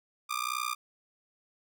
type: tone with amplitude modulation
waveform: sawtooth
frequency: 1200 Hz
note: D6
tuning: 37 cents sharp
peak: -23 dBFS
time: 0.29-0.75 s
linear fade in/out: 20 ms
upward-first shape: sine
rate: 61.9 Hz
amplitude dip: 100%
effects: none